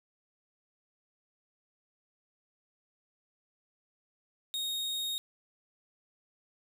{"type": "tone", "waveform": "40% pulse", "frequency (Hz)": 3729, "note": "A#7", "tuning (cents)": 0, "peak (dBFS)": -31, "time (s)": [4.54, 5.18], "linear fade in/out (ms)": 0, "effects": []}